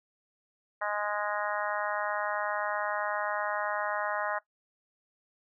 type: harmonic tone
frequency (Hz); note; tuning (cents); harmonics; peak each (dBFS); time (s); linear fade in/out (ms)
207.7; G#3; 0; 3 / 4 / 5 / 6 / 7 / 8 / 9; -35 / -36 / -37 / -38 / -38 / -39 / -40; 0.81-4.39; 10
effects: noise-tail reverb RT60 0.1 s tail -17 dB re dry